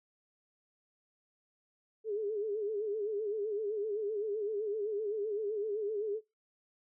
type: tone with vibrato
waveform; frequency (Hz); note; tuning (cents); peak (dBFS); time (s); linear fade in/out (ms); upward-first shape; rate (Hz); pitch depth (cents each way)
sine; 421.5; G#4; +26; -32; 2.04-6.21; 50; sine; 7.8; 92
effects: noise-tail reverb RT60 0.2 s tail -19 dB re dry